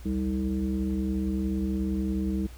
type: tone with frequency modulation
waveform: sine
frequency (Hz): 196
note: G3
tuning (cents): 0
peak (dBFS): -25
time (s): 0.05-2.47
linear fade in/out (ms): 10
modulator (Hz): 125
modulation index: 1.1
effects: added 60 Hz sine -42 dBFS peak until 2.57 s + pink hiss -53 dBFS RMS until 2.57 s